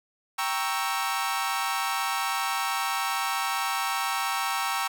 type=chord; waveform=sawtooth; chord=G diminished seventh; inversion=none; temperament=equal; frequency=784 / 932.3 / 1108.7 / 1318.5 Hz; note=G5 / Bb5 / Db6 / Fb6; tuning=0 / 0 / 0 / 0 cents; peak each=-28 dBFS; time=0.38-4.88 s; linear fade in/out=10 ms; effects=none